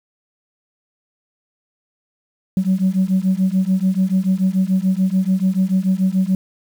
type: beating tone pair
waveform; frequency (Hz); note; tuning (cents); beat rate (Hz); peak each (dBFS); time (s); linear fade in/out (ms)
sine; 185 / 191.9; F#3 / G3; 0 / -37; 6.9; -16; 2.57-6.35; 2
effects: tanh soft clip ceiling -9 dBFS + 7-bit